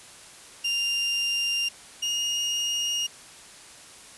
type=tone pair in turn; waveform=30% pulse; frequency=2794 / 2851 Hz; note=F7 / F7; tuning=0 / +35 cents; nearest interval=unison; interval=35 cents; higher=second; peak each=-21 / -22 dBFS; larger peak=first; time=0.64-1.69 / 2.02-3.07 s; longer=neither; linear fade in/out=10 ms; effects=white hiss -47 dBFS RMS until 4.17 s + resampled to 24000 Hz